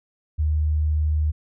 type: tone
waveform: sine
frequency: 76.5 Hz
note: D#2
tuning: 29 cents flat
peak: -18 dBFS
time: 0.38-1.32 s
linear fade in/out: 20 ms
effects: none